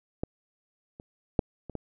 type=clicks; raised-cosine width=2 ms; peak=-16 / -30 / -8 / -26 / -20 dBFS; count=5; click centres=0.235 / 0.999 / 1.392 / 1.697 / 1.753 s; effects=none